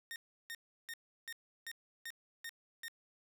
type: tone bursts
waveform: sawtooth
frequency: 1840 Hz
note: A#6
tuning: 23 cents flat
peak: -39 dBFS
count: 8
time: 0.11-2.882 s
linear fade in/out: 0 ms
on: 49 ms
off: 340 ms
effects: none